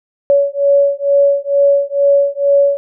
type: beating tone pair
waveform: sine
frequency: 562 / 564.2 Hz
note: C#5 / C#5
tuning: +24 / +30 cents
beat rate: 2.2 Hz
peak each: -12 dBFS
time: 0.3-2.77 s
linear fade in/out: 0 ms
effects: none